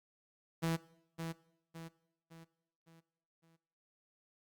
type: tone with echo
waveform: sawtooth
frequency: 164.5 Hz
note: E3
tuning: 3 cents flat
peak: -28 dBFS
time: 0.62-0.77 s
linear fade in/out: 20 ms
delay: 560 ms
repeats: 5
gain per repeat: -7 dB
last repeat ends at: 3.57 s
effects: noise-tail reverb RT60 0.8 s tail -20 dB re dry + Opus 48 kbps